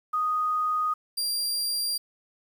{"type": "tone pair in turn", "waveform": ["sine", "sawtooth"], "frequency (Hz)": [1243, 4758], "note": ["D#6", "D8"], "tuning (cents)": [-2, 22], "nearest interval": "octave + major seventh", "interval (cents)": 2324, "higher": "second", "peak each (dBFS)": -23, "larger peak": "neither", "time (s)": [[0.13, 0.94], [1.17, 1.98]], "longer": "neither", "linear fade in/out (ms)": 10, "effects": ["9-bit"]}